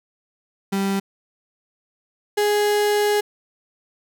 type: tone pair in turn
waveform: 35% pulse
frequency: 196 / 415.3 Hz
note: G3 / G#4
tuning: 0 / 0 cents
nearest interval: octave + minor second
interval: 1300 cents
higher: second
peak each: -18 / -15 dBFS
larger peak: second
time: 0.72-1 / 2.37-3.21 s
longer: second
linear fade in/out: 10 ms
effects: none